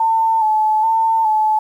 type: tone with vibrato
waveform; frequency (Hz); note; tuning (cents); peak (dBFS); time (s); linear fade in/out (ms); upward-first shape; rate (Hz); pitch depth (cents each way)
sine; 880; A5; 0; -12; 0-1.59; 5; square; 1.2; 33
effects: 8-bit